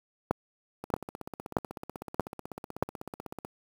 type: two click trains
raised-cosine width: 1 ms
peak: -24 / -10 dBFS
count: 43 / 5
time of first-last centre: 0.84-3.449 / 0.31-2.826 s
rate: 16.1 / 1.59 Hz
effects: high-pass 80 Hz 12 dB/octave + 7-bit